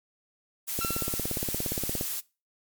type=noise; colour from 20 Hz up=blue; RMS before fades=-32 dBFS; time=0.67-2.21 s; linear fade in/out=20 ms
type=click train; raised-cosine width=2 ms; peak=-18 dBFS; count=22; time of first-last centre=0.79-2.011 s; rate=17.2 Hz
type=tone with exponential decay; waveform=sawtooth; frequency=1354 Hz; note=E6; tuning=46 cents sharp; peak=-26 dBFS; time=0.81-1.5 s; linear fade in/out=2 ms; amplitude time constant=150 ms
effects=noise-tail reverb RT60 0.3 s tail -22 dB re dry + MP3 96 kbps